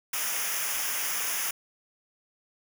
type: noise with comb filter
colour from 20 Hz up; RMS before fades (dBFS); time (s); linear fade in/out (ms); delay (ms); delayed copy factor
white; -30; 0.13-1.51; 5; 0.24; -0.8
effects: none